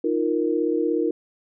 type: chord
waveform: sine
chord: Eb suspended second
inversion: none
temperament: equal with one note detuned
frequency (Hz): 311.1 / 347.6 / 466.2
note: Eb4 / F4 / Bb4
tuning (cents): 0 / -8 / 0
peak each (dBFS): -24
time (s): 0.04-1.11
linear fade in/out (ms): 5
effects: none